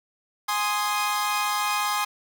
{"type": "chord", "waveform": "sawtooth", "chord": "Ab major", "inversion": "none", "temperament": "equal", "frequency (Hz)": [830.6, 1046.5, 1244.5], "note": ["Ab5", "C6", "Eb6"], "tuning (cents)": [0, 0, 0], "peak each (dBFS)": -24, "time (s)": [0.48, 2.05], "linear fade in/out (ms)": 10, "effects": []}